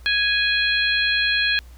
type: harmonic tone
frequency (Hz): 830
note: G#5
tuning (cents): -1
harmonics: 2 / 3 / 4 / 5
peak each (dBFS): -21 / -23 / -24 / -25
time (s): 0.06-1.59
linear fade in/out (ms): 0
effects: added 60 Hz sine -40 dBFS peak until 1.77 s + pink hiss -54 dBFS RMS until 1.77 s